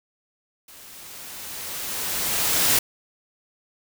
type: noise with level ramp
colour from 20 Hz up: white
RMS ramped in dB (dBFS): -46 to -18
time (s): 0.68-2.79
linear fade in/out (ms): 5
effects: none